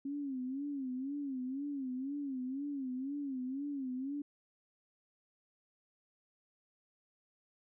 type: tone with vibrato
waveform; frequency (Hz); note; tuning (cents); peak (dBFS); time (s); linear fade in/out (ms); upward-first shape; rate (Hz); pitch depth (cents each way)
sine; 270.4; C#4; -43; -36; 0.05-4.22; 5; sine; 2; 120
effects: none